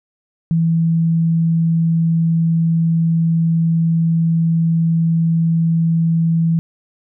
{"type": "tone", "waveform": "sine", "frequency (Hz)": 164.81, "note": "E3", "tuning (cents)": 0, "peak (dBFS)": -12, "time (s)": [0.51, 6.59], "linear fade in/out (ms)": 0, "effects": []}